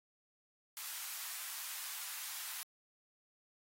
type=high-pass noise; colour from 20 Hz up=white; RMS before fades=-44 dBFS; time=0.77-2.63 s; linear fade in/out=0 ms; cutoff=900 Hz; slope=24 dB/octave; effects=AAC 48 kbps